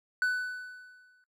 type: tone with exponential decay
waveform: triangle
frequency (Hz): 1495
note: F#6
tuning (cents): +17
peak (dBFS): -21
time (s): 0.22-1.24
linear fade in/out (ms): 1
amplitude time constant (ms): 220
effects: noise-tail reverb RT60 0.1 s tail -18 dB re dry